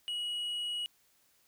sine tone with tanh clipping, 2910 Hz, F#7, 29 cents flat, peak -34 dBFS, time 0.08-0.86 s, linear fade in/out 0 ms, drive 4 dB, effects white hiss -69 dBFS RMS until 1.47 s

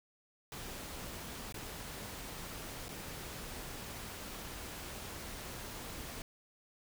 pink noise with dropouts, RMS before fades -45 dBFS, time 0.52-6.22 s, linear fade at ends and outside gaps 1 ms, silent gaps 1.524-1.542 / 2.883-2.89 s, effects none

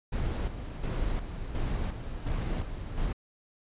brown noise with tremolo, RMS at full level -30 dBFS, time 0.12-3.13 s, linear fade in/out 10 ms, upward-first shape square, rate 1.4 Hz, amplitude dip 55%, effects resampled to 8000 Hz

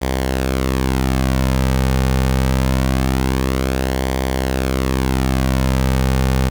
sawtooth tone with flanger, 65.41 Hz, C2, in tune, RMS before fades -17 dBFS, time 0.01-6.5 s, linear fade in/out 20 ms, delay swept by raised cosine 0.74 to 3.04 ms, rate 0.24 Hz, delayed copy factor -0.5, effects 7-bit

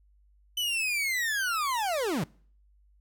40% pulse linear sweep, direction down, 3031 to 125.3 Hz, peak -26 dBFS, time 0.57-2.24 s, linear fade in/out 5 ms, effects noise-tail reverb RT60 0.5 s tail -24 dB re dry + added 50 Hz sine -59 dBFS peak until 3 s

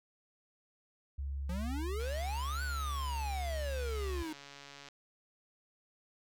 sine tone with pitch glide, 69.3 to 68.82 Hz, C#2 to C#2, 0 to -12 cents, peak -35 dBFS, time 1.18-4.23 s, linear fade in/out 10 ms, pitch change -12 cents, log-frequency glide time 2.6-3.4 s
square exponential two-way sweep, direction up then down, 169.4 to 1524 to 303.2 Hz, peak -39 dBFS, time 1.49-4.33 s, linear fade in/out 5 ms, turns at 2.63 s
click train, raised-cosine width 0.2 ms, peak -33 dBFS, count 408, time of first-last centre 2-4.887 s, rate 141 Hz
effects none

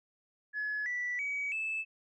sine tone with pitch steps, 1700 / 1964.1 / 2269 / 2622 Hz, G#6 / B6 / C#7 / E7, +40 / -10 / +40 / -10 cents, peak -31 dBFS, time 0.53-1.85 s, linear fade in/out 50 ms, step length 330 ms, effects tanh soft clip ceiling -28 dBFS

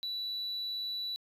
sine tone, 3949 Hz, B7, 1 cent flat, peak -32 dBFS, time 0.03-1.16 s, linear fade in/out 0 ms, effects tanh soft clip ceiling -32 dBFS

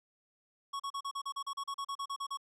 square tone bursts, 1108.7 Hz, C#6, in tune, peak -36 dBFS, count 16, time 0.73-2.373 s, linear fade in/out 10 ms, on 68 ms, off 37 ms, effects low-pass 9000 Hz 12 dB/octave + 13-bit

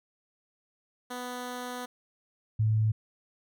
10% pulse / sine tone pair in turn, 247.8 / 109.08 Hz, B3 / A2, +6 / -15 cents, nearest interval octave + major second, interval 1421 cents, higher first, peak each -27 / -22 dBFS, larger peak second, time 1.1-1.86 / 2.59-2.92 s, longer first, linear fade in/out 10 ms, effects none

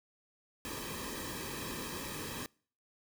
pink noise with comb filter, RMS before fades -41 dBFS, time 0.65-2.46 s, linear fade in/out 0 ms, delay 1.4 ms, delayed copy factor -0.75, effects noise-tail reverb RT60 0.5 s tail -26 dB re dry

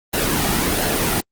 pink noise with flanger, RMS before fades -19 dBFS, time 0.13-1.21 s, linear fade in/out 10 ms, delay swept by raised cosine 0.84 to 1.94 ms, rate 1.4 Hz, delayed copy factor -0.5, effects Opus 24 kbps

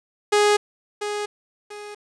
sawtooth tone with echo, 415.3 Hz, G#4, in tune, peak -11 dBFS, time 0.32-0.57 s, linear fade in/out 10 ms, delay 690 ms, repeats 2, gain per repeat -10 dB, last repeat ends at 1.95 s, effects resampled to 22050 Hz + 8-bit

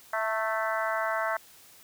harmonic tone with a mistuned harmonic, 220 Hz, A3, in tune, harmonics 3 / 4 / 5 / 6 / 7 / 8 / 9, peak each -31 / -35 / -34 / -34 / -34 / -39 / -38 dBFS, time 0.13-1.37 s, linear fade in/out 5 ms, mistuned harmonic 4, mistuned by +27 cents, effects white hiss -54 dBFS RMS until 1.83 s

